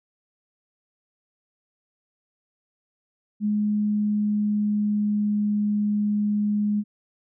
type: tone with pitch glide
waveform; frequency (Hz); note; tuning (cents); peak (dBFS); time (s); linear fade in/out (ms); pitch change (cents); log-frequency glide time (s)
sine; 209.4 to 208.1; G#3 to G#3; +15 to +4; -20; 3.4-6.84; 50; -11; 3.75-5.57
effects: none